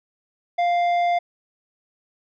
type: tone with tanh clipping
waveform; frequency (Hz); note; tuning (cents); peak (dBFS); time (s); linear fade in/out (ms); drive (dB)
sine; 698.5; F5; 0; -19; 0.58-1.19; 10; 9
effects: none